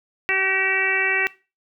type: harmonic tone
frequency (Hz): 382.6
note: G4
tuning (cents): -42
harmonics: 1 / 2 / 3 / 4 / 5 / 6 / 7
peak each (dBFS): -29 / -32 / -33 / -28 / -22 / -24 / -25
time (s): 0.29-1.27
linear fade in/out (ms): 0
effects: noise-tail reverb RT60 0.3 s tail -20 dB re dry